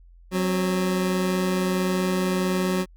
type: tone pair together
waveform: 25% pulse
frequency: 184.6 / 266.2 Hz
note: F#3 / C4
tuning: -4 / +30 cents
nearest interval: tritone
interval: 634 cents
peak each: -18 / -29 dBFS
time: 0.31-2.86 s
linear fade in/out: 50 ms
effects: added 43 Hz sine -47 dBFS peak until 2.96 s